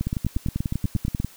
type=two click trains; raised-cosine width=5 ms; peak=-12 / -12 dBFS; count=11 / 13; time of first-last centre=0.01-1.2 / 0.07-1.246 s; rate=8.4 / 10.2 Hz; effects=white hiss -49 dBFS RMS until 1.36 s